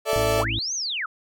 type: chord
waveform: 35% pulse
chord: A suspended fourth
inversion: none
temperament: equal with one note detuned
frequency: 440 / 582.6 / 659.3 Hz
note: A4 / D5 / E5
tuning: 0 / -14 / 0 cents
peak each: -23 dBFS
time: 0.05-0.45 s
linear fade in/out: 50 ms
type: clicks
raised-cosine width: 2 ms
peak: -20 dBFS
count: 2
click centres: 0.132 / 0.163 s
type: harmonic tone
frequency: 54.8 Hz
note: A1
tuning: 6 cents flat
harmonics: 1 / 2 / 4 / 5 / 6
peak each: -31 / -28 / -42 / -37 / -35 dBFS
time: 0.16-0.59 s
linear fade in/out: 0 ms
type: linear two-way sweep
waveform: sine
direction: up then down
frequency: 320 to 6500 to 1186 Hz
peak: -25 dBFS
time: 0.38-1.06 s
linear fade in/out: 5 ms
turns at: 0.74 s
effects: none